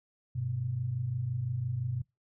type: tone pair together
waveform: sine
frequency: 99.5 / 125.36 Hz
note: G2 / B2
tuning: +26 / +26 cents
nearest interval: major third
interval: 400 cents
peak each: -37 / -31 dBFS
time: 0.35-2.02 s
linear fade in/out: 10 ms
effects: noise-tail reverb RT60 0.2 s tail -23 dB re dry